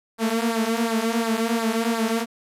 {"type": "tone with flanger", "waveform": "sawtooth", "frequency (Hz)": 227.5, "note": "A#3", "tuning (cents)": -42, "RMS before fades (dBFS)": -23, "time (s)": [0.18, 2.26], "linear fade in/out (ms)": 50, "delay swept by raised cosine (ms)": [0.32, 5.62], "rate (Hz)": 2.8, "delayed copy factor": -0.75, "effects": ["resampled to 32000 Hz", "8-bit"]}